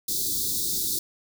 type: band-stop noise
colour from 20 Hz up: white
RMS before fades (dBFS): -27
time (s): 0.08-0.99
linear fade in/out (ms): 5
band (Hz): 420 to 3600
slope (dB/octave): 96
effects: none